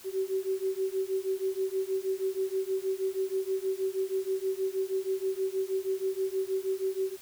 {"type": "beating tone pair", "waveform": "sine", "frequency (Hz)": [378.6, 384.9], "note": ["F#4", "G4"], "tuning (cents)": [40, -32], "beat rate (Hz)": 6.3, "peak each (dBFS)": -31, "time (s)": [0.04, 7.17], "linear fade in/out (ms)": 50, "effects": ["white hiss -51 dBFS RMS until 7.21 s"]}